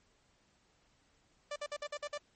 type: tone bursts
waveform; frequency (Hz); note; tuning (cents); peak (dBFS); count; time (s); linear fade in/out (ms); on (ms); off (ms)
sawtooth; 587.3; D5; 0; -33; 7; 1.51-2.178; 5; 50; 53
effects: pink hiss -71 dBFS RMS until 2.35 s + MP3 32 kbps